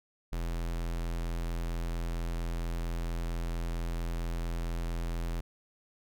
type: tone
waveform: square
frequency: 42.2 Hz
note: E1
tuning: 41 cents sharp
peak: -32 dBFS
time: 0.32-5.41 s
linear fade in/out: 10 ms
effects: none